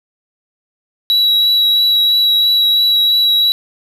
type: tone with vibrato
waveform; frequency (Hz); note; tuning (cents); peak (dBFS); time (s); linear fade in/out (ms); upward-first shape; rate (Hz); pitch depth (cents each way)
triangle; 3899; B7; -23; -8; 1.1-3.52; 0; triangle; 3; 14
effects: none